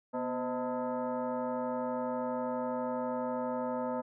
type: tone with frequency modulation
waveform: sine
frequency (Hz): 133.9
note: C3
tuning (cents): +40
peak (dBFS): -31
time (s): 0.13-4.02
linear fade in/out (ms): 20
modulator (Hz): 380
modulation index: 2.3
effects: none